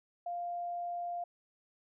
sine tone, 698.5 Hz, F5, in tune, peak -35 dBFS, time 0.26-1.24 s, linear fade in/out 5 ms, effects none

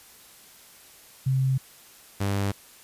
sine / sawtooth tone pair in turn, 132.4 / 99.65 Hz, C3 / G2, +21 / +29 cents, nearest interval perfect fourth, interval 492 cents, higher first, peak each -20 dBFS, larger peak neither, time 1.26-1.58 / 2.2-2.52 s, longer neither, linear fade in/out 10 ms, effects white hiss -51 dBFS RMS until 2.83 s + resampled to 32000 Hz

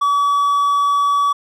triangle tone, 1141 Hz, C#6, 50 cents sharp, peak -11 dBFS, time 0.01-1.33 s, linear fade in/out 10 ms, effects none

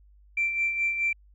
sine tone with tremolo, 2349 Hz, D7, in tune, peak -21 dBFS, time 0.37-1.13 s, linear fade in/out 5 ms, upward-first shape sine, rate 4.7 Hz, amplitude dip 55%, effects tanh soft clip ceiling -17 dBFS + added 50 Hz sine -53 dBFS peak until 1.34 s

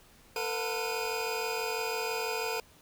25% pulse tone cluster, 450.8 / 496.9 / 723 / 2468 Hz, A4 / B4 / F#5 / D#7, +42 / +11 / -40 / -15 cents, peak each -30 / -35 / -37 / -33 dBFS, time 0.36-2.6 s, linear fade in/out 2 ms, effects pink hiss -59 dBFS RMS until 2.81 s

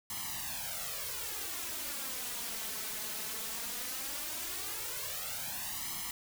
white noise with flanger, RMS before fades -39 dBFS, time 0.1-6.11 s, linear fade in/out 2 ms, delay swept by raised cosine 0.97 to 4.67 ms, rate 0.17 Hz, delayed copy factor +0.9, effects none

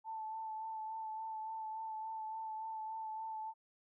sine tone with vibrato, 880 Hz, A5, in tune, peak -40 dBFS, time 0.04-3.54 s, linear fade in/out 50 ms, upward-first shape sine, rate 3.5 Hz, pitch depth 20 cents each way, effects none

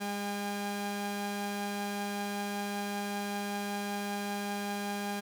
sawtooth tone pair together, 203.5 / 808.8 Hz, G#3 / G#5, -35 / -46 cents, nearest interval 2 octaves, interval 2389 cents, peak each -31 / -34 dBFS, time 0-5.21 s, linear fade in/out 20 ms, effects none

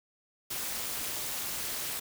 white noise with amplitude modulation, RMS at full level -32 dBFS, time 0.5-2 s, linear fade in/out 10 ms, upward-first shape sine, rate 251 Hz, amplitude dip 75%, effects none

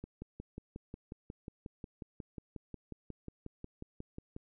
click train, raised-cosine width 3 ms, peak -30 dBFS, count 25, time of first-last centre 0.04-4.364 s, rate 5.55 Hz, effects none

